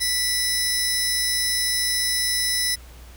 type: tone pair together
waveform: 20% pulse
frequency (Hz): 1975.5 / 5206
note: B6 / E8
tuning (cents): 0 / -22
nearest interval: octave + perfect fourth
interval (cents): 1678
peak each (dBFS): -20 / -17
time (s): 0-2.76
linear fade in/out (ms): 20
effects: added 60 Hz sine -41 dBFS peak until 3.16 s + pink hiss -49 dBFS RMS until 3.16 s